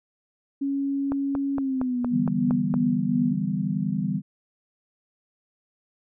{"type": "tone with pitch glide", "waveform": "sine", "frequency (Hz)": [277.2, 244.1], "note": ["C#4", "B3"], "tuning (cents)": [0, -20], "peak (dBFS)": -23, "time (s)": [0.61, 3.34], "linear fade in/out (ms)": 10, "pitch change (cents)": -220, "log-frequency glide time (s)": [1.55, 2]}
{"type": "click train", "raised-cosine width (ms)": 1, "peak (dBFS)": -17, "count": 8, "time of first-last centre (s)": [1.12, 2.74], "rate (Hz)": 4.32}
{"type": "chord", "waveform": "sine", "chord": "E minor seventh", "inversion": "third", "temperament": "equal", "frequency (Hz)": [146.83, 164.81, 196, 246.9], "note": ["D3", "E3", "G3", "B3"], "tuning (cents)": [0, 0, 0, 0], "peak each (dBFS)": [-31, -29, -26, -31], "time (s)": [2.1, 4.22], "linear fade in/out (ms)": 50}
{"effects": []}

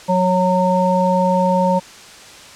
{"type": "harmonic tone", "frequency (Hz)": 183.3, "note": "F#3", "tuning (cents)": -16, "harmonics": [1, 3, 5], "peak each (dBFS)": [-17, -17, -17], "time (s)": [0.08, 1.8], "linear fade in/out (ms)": 20, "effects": ["white hiss -39 dBFS RMS until 2.55 s", "low-pass 7000 Hz 12 dB/octave"]}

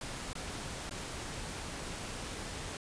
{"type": "noise with dropouts", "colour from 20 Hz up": "pink", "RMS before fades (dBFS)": -41, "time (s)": [0.01, 2.77], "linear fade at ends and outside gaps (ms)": 2, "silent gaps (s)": [[0.332, 0.352], [0.895, 0.909]], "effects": ["resampled to 22050 Hz"]}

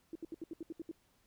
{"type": "tone bursts", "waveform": "sine", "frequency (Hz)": 327.1, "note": "E4", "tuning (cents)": -13, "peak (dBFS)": -39, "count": 9, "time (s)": [0.13, 0.914], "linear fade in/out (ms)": 2, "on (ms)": 24, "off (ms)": 71, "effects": ["pink hiss -72 dBFS RMS until 1.26 s"]}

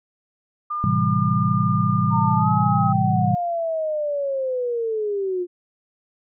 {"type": "tone with pitch glide", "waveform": "sine", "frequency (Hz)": [1205, 1271.5], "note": ["D6", "D#6"], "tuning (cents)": [44, 37], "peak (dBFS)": -23, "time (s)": [0.7, 2.93], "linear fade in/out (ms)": 10, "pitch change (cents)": 93, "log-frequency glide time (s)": [2.37, 2.49]}
{"type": "chord", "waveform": "sine", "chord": "A minor seventh", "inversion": "none", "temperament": "equal", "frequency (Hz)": [110, 130.81, 164.81, 196], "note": ["A2", "C3", "E3", "G3"], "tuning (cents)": [0, 0, 0, 0], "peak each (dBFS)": -23, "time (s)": [0.84, 3.35], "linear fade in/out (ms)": 0}
{"type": "linear sweep", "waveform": "sine", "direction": "down", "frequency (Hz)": [925, 349.2], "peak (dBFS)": -21, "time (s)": [2.1, 5.47], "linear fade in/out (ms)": 50}
{"effects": []}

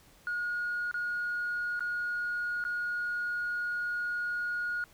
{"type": "tone with dropouts", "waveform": "sine", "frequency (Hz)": 1440, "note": "F#6", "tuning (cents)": -47, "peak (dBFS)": -29, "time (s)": [0.27, 4.84], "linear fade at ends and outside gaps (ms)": 1, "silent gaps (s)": [[0.913, 0.942], [1.794, 1.806], [2.64, 2.65]], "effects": ["tanh soft clip ceiling -27 dBFS", "pink hiss -60 dBFS RMS until 4.93 s"]}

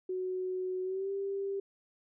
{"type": "tone with pitch glide", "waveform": "sine", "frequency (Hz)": [370, 394.3], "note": ["F#4", "G4"], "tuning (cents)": [0, 10], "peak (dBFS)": -32, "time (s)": [0.09, 1.6], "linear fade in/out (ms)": 5, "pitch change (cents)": 110, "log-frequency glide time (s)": [0.83, 1.11], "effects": []}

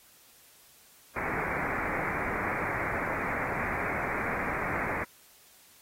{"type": "low-pass noise", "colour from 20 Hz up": "white", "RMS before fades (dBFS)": -33, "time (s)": [1.16, 5.04], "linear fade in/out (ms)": 2, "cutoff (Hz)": 2300, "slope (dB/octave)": 96, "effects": ["white hiss -58 dBFS RMS until 5.81 s", "AAC 48 kbps"]}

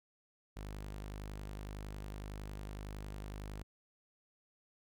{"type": "tone", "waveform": "sawtooth", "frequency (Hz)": 50.9, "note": "G#1", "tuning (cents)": -34, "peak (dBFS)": -39, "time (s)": [0.56, 3.63], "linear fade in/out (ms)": 10, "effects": []}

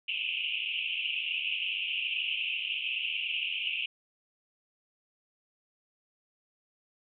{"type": "band-pass noise", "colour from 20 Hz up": "white", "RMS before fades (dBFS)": -33, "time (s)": [0.08, 3.86], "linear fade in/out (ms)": 5, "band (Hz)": [2500, 3000], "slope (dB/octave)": 96, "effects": []}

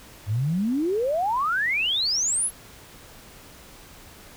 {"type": "exponential sweep", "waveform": "sine", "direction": "up", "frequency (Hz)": [95.2, 11470], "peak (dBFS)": -21, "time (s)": [0.26, 2.51], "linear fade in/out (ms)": 50, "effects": ["pink hiss -47 dBFS RMS until 4.36 s"]}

